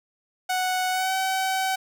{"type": "tone with pitch glide", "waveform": "sawtooth", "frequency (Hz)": [740, 760.8], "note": ["F#5", "F#5"], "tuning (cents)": [0, 48], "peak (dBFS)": -19, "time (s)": [0.49, 1.76], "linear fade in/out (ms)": 10, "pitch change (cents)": 48, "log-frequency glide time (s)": [0.91, 1.13], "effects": []}